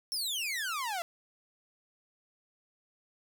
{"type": "exponential sweep", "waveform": "sawtooth", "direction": "down", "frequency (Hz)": [5510, 659.3], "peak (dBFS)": -29, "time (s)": [0.12, 1.02], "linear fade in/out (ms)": 0, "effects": []}